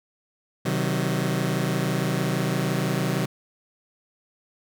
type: chord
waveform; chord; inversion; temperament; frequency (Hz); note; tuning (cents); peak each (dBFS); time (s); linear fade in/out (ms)
sawtooth; C diminished; none; just; 130.81 / 156.98 / 188.37; C3 / Eb3 / Gb3; 0 / +16 / +31; -23; 0.65-3.26; 10
effects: none